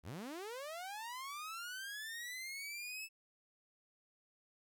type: linear sweep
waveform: sawtooth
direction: up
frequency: 59 to 2637 Hz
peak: -40 dBFS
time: 0.03-3.09 s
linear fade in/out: 50 ms
effects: none